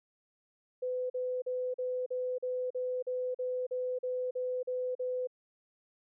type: tone bursts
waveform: sine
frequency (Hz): 504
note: B4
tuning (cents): +35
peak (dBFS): -31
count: 14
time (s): 0.82-5.273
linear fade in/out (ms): 10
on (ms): 280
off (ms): 41
effects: none